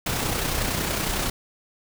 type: noise with amplitude modulation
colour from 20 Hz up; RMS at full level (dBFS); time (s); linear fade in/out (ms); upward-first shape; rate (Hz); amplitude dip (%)
pink; -24; 0.06-1.3; 5; sine; 30.9; 40
effects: none